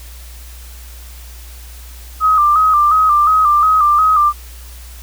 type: tone with vibrato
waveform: sine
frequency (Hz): 1226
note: D#6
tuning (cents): -26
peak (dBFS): -8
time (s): 2.2-4.33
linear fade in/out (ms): 50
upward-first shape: square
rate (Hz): 2.8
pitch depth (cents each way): 56
effects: added 60 Hz sine -32 dBFS peak until 5.02 s + white hiss -40 dBFS RMS until 5.02 s